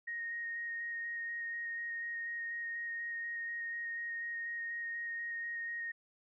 sine tone with vibrato, 1864.7 Hz, A#6, in tune, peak -37 dBFS, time 0.07-5.92 s, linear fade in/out 10 ms, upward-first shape square, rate 4.1 Hz, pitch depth 8 cents each way, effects none

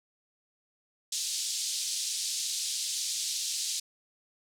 pink band-pass noise, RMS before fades -33 dBFS, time 1.12-3.8 s, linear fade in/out 5 ms, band 3900 to 9000 Hz, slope 24 dB/octave, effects none

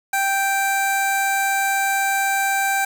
15% pulse tone with notch filter, 784 Hz, G5, in tune, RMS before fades -20 dBFS, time 0.13-2.85 s, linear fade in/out 5 ms, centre 3200 Hz, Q 1.4, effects 7-bit

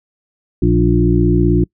harmonic tone with a mistuned harmonic, 59.1 Hz, A#1, 24 cents sharp, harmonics 1 / 2 / 3 / 5 / 6, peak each -16 / -16 / -16 / -16 / -16 dBFS, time 0.62-1.64 s, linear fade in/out 5 ms, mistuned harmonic 6, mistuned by -18 cents, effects noise-tail reverb RT60 0.1 s tail -26 dB re dry

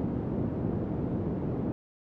pink band-pass noise, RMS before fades -31 dBFS, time 0-1.72 s, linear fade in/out 0 ms, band 120 to 340 Hz, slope 12 dB/octave, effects none

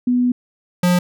sine / square tone pair in turn, 246.9 / 178.07 Hz, B3 / F3, 0 / +34 cents, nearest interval tritone, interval 566 cents, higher first, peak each -13 dBFS, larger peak neither, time 0.07-0.32 / 0.83-0.99 s, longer first, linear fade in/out 5 ms, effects none

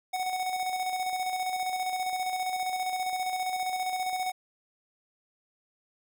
square tone with tremolo, 742 Hz, F#5, 5 cents sharp, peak -28 dBFS, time 0.13-4.32 s, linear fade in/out 10 ms, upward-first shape square, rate 15 Hz, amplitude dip 40%, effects none

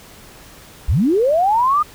sine linear sweep, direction up, 41.2 to 1244.5 Hz, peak -12 dBFS, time 0.88-1.83 s, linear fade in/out 10 ms, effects pink hiss -42 dBFS RMS until 1.94 s

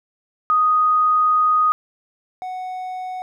sine / triangle tone pair in turn, 1244.5 / 740 Hz, D#6 / F#5, 0 / 0 cents, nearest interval major sixth, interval 900 cents, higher first, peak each -13 / -24 dBFS, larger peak first, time 0.5-1.72 / 2.42-3.22 s, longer first, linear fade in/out 0 ms, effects none

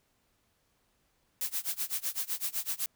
blue noise with tremolo, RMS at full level -31 dBFS, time 1.41-2.86 s, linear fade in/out 0 ms, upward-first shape sine, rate 7.9 Hz, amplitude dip 95%, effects pink hiss -73 dBFS RMS until 2.95 s

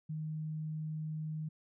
sine tone, 155.56 Hz, D#3, in tune, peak -36 dBFS, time 0.09-1.49 s, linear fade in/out 10 ms, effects none

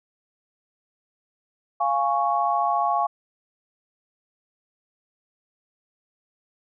sine chord, Db major, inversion first, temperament equal with one note detuned, 696.4 / 830.6 / 1108.7 Hz, F5 / Ab5 / Db6, -5 / 0 / 0 cents, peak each -24 dBFS, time 1.8-3.07 s, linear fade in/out 10 ms, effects none

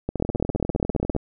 two click trains, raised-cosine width 2 ms, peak -12 / -11 dBFS, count 20 / 17, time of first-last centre 0.2-1.15 / 0.09-1.164 s, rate 20 / 14.9 Hz, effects none

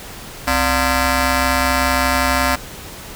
10% pulse ring-modulated tone, 325.2 Hz, E4, 23 cents flat, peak -3 dBFS, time 0.47-2.56 s, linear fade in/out 10 ms, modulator 391 Hz, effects pink hiss -34 dBFS RMS until 3.15 s

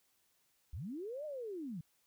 sine linear two-way sweep, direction up then down, 53.4 to 623 to 145.6 Hz, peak -40 dBFS, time 0.73-1.81 s, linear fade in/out 5 ms, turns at 1.25 s, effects white hiss -75 dBFS RMS until 2.06 s

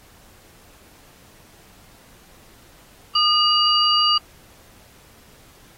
sine tone cluster, 1218 / 2875 / 4681 Hz, D#6 / F7 / D8, -37 / +50 / -7 cents, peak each -19 dBFS, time 3.15-4.18 s, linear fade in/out 5 ms, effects pink hiss -51 dBFS RMS until 5.77 s + AAC 48 kbps

